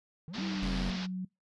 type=exponential two-way sweep; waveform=triangle; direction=up then down; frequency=146.83 to 333.8 to 222.6 Hz; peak=-38 dBFS; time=0.28-0.97 s; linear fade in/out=0 ms; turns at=0.43 s
type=low-pass noise; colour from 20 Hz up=white; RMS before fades=-42 dBFS; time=0.33-1.07 s; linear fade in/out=20 ms; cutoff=5200 Hz; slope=48 dB/octave
type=tone with pitch glide; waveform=sine; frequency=191.5 to 184.98 Hz; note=G3 to F#3; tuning=-40 to 0 cents; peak=-33 dBFS; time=0.38-1.25 s; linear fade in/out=5 ms; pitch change=-60 cents; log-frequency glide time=0.64-0.9 s
type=tone; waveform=square; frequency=44.99 Hz; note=F#1; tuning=48 cents flat; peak=-33 dBFS; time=0.62-0.91 s; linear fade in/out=10 ms
effects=noise-tail reverb RT60 0.2 s tail -25 dB re dry + resampled to 24000 Hz